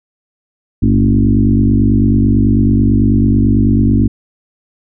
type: tone with frequency modulation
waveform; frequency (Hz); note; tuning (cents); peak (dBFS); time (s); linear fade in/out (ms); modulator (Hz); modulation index
sine; 164.81; E3; 0; -7; 0.82-4.08; 10; 49.1; 2.7
effects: none